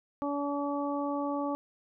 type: harmonic tone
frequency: 285.8 Hz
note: D4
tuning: 47 cents flat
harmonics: 1 / 2 / 3 / 4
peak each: -32 / -35 / -37 / -38 dBFS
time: 0.22-1.55 s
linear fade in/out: 0 ms
effects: none